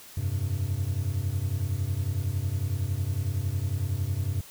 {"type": "chord", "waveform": "triangle", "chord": "F suspended second", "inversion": "none", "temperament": "just", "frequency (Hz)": [87.31, 98.22, 130.96], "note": ["F2", "G2", "C3"], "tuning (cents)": [0, 4, 2], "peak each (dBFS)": [-30, -26, -31], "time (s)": [0.17, 4.41], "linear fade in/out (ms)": 5, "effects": ["white hiss -48 dBFS RMS until 4.5 s"]}